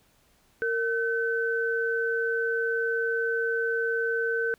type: tone pair together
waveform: sine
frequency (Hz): 459.8 / 1524.4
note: A#4 / G6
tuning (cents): -24 / -49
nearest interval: octave + major sixth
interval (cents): 2075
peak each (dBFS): -27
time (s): 0.62-4.54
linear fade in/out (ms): 0
effects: pink hiss -64 dBFS RMS until 4.58 s